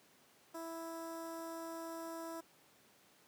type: tone with notch filter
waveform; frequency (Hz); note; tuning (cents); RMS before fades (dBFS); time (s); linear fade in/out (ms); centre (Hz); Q
15% pulse; 329.6; E4; 0; -45; 0.54-2.41; 10; 3000; 0.64
effects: pink hiss -66 dBFS RMS until 3.27 s + high-pass 200 Hz 12 dB/octave